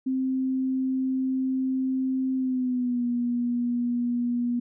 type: tone with pitch glide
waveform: sine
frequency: 261.6 to 241.3 Hz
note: C4 to B3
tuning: 0 to -40 cents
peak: -23 dBFS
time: 0.06-4.6 s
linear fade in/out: 10 ms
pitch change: -140 cents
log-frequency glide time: 2.36-3.05 s
effects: none